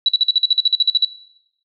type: tone bursts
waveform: sine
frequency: 3927 Hz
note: B7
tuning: 11 cents flat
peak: -10 dBFS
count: 14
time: 0.06-1.048 s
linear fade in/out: 2 ms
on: 26 ms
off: 48 ms
effects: noise-tail reverb RT60 0.8 s tail -17 dB re dry